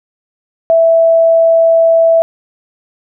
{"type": "tone", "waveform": "sine", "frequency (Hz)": 659.3, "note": "E5", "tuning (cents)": 0, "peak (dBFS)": -5, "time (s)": [0.7, 2.22], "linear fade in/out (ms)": 0, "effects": []}